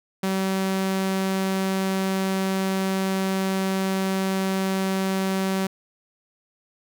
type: tone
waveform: sawtooth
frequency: 191.2 Hz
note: G3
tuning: 43 cents flat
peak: -18 dBFS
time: 0.23-5.67 s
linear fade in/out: 5 ms
effects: none